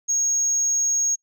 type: tone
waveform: sine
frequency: 6560 Hz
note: G#8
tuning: 22 cents flat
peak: -17 dBFS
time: 0.08-1.16 s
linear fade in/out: 20 ms
effects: noise-tail reverb RT60 0.1 s tail -26 dB re dry + tanh soft clip ceiling -16 dBFS